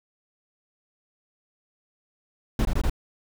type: noise bursts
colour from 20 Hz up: brown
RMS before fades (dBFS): -22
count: 4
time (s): 2.59-2.897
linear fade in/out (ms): 2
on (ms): 61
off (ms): 21
effects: none